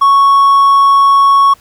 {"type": "tone with hard clipping", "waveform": "triangle", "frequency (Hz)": 1108.7, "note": "C#6", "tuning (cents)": 0, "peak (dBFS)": -5, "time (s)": [0.01, 1.54], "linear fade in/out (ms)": 10, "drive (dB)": 5, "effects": ["pink hiss -46 dBFS RMS until 1.6 s"]}